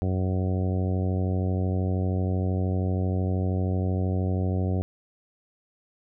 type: harmonic tone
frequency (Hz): 92.9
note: F#2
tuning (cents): +7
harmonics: 1 / 2 / 3 / 4 / 5 / 6 / 7 / 8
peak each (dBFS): -24 / -30 / -34 / -36 / -38 / -40 / -41 / -42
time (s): 0.02-4.82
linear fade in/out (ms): 0
effects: none